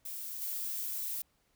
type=noise with level steps; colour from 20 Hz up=violet; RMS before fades=-41 / -37 dBFS; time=0.05-1.22 s; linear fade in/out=5 ms; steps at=0.41 s; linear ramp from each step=10 ms; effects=pink hiss -73 dBFS RMS until 1.55 s